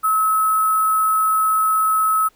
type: tone with sample-and-hold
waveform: sine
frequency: 1292 Hz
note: E6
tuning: 35 cents flat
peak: -14 dBFS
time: 0.03-2.29 s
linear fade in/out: 20 ms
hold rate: 11025 Hz
effects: pink hiss -58 dBFS RMS until 2.35 s